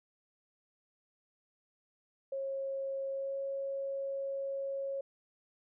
sine tone with pitch glide, 543 to 548 Hz, C#5 to C#5, -36 to -20 cents, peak -34 dBFS, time 2.32-5.01 s, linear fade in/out 5 ms, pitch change +16 cents, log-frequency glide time 3.11-3.37 s, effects none

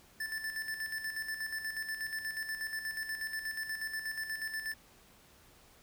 square tone with tremolo, 1760 Hz, A6, in tune, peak -35 dBFS, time 0.2-4.74 s, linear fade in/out 5 ms, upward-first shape square, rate 8.3 Hz, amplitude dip 55%, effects pink hiss -61 dBFS RMS until 5.82 s

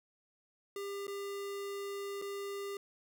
square tone with dropouts, 400 Hz, G4, 35 cents sharp, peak -39 dBFS, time 0.76-2.77 s, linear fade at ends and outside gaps 2 ms, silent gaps 1.069-1.079 / 2.216-2.221 s, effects none

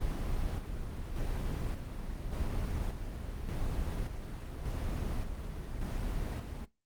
brown noise with tremolo, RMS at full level -34 dBFS, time 0-6.66 s, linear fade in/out 20 ms, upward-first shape square, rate 0.86 Hz, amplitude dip 45%, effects noise-tail reverb RT60 0.2 s tail -19 dB re dry + Opus 24 kbps

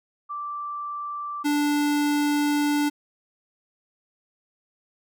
sine / square tone pair in turn, 1171 / 292.8 Hz, D6 / D4, -5 / -5 cents, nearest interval 2 octaves, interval 2400 cents, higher first, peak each -29 / -21 dBFS, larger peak second, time 0.29-1.44 / 1.44-2.9 s, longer second, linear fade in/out 20 ms, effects none

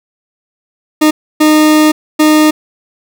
40% pulse tone bursts at uneven times, 307 Hz, D#4, 23 cents flat, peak -4 dBFS, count 3, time 1.01-1.11 / 1.4-1.92 / 2.19-2.51 s, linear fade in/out 10 ms, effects none

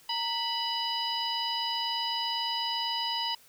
harmonic tone with a mistuned harmonic, 987.8 Hz, B5, in tune, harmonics 1 / 2 / 3 / 4 / 5, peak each -33 / -43 / -33 / -39 / -34 dBFS, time 0.09-3.35 s, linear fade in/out 5 ms, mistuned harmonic 1, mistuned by -110 cents, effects white hiss -58 dBFS RMS until 3.48 s

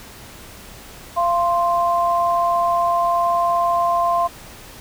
sine tone pair together, 688.6 / 1046.5 Hz, F5 / C6, -25 / 0 cents, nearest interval perfect fifth, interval 725 cents, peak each -18 dBFS, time 1.16-4.28 s, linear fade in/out 20 ms, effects pink hiss -40 dBFS RMS until 4.8 s

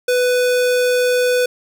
square tone, 496.8 Hz, B4, 10 cents sharp, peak -14 dBFS, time 0.08-1.46 s, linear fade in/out 5 ms, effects none

